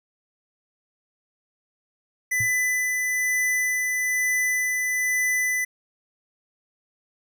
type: tone with tremolo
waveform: square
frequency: 2000 Hz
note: B6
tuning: 21 cents sharp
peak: -21 dBFS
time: 2.31-5.65 s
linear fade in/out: 10 ms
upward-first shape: sine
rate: 1.1 Hz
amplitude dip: 25%
type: tone with exponential decay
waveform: sine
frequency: 114.1 Hz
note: A#2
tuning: 37 cents flat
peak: -25 dBFS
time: 2.4-2.53 s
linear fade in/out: 5 ms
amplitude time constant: 28 ms
effects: none